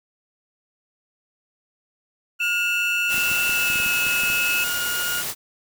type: tone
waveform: 30% pulse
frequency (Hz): 1429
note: F6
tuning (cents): +39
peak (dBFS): -22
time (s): 2.39-5.24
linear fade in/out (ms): 50
type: tone with pitch glide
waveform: sine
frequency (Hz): 2673 to 2600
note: E7 to E7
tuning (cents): +23 to -24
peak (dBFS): -21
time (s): 2.4-4.64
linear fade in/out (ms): 5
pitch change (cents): -47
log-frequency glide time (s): 3.47-3.8
type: noise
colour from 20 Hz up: white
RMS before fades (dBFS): -28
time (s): 3.08-5.35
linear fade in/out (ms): 50
type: clicks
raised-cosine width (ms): 3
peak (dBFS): -26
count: 11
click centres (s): 3.144 / 3.181 / 3.316 / 3.495 / 3.702 / 3.758 / 3.801 / 3.863 / 4.067 / 4.235 / 4.301
effects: none